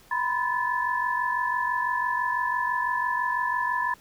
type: tone cluster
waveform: sine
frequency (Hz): 971 / 1017 / 1737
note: B5 / C6 / A6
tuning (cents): -30 / -50 / -23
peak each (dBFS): -28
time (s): 0.11-3.94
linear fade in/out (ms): 5
effects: pink hiss -55 dBFS RMS until 4 s